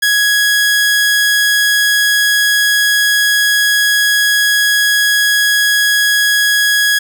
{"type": "tone", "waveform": "sawtooth", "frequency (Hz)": 1665, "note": "G#6", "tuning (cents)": 4, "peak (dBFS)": -6, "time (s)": [0.02, 6.99], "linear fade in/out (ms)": 10, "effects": ["8-bit"]}